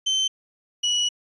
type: tone pair in turn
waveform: 35% pulse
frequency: 3090 / 2932 Hz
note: G7 / F#7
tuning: -26 / -16 cents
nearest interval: minor second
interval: 90 cents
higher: first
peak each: -18 dBFS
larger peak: neither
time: 0.06-0.28 / 0.83-1.09 s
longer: second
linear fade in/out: 10 ms
effects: resampled to 24000 Hz